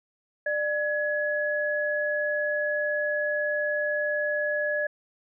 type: tone pair together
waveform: sine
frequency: 596.4 / 1687 Hz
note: D5 / G#6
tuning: +27 / +27 cents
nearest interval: octave + tritone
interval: 1800 cents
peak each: -27 / -27 dBFS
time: 0.46-4.87 s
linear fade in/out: 5 ms
effects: none